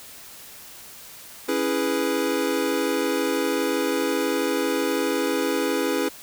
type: chord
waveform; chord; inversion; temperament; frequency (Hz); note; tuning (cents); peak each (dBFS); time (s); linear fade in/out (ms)
square; C# minor seventh; none; equal; 277.2 / 329.6 / 415.3 / 493.9; C#4 / E4 / G#4 / B4; 0 / 0 / 0 / 0; -28; 1.48-6.09; 10
effects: white hiss -43 dBFS RMS until 6.22 s